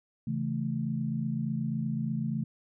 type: chord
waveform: sine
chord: A major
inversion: first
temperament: equal with one note detuned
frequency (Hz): 136.6 / 164.81 / 220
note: C#3 / E3 / A3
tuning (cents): -25 / 0 / 0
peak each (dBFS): -33 / -34 / -32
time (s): 0.27-2.44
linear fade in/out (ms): 5
effects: none